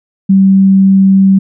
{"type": "tone", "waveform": "sine", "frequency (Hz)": 193.1, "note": "G3", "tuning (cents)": -26, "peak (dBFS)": -3, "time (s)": [0.29, 1.39], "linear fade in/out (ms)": 10, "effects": []}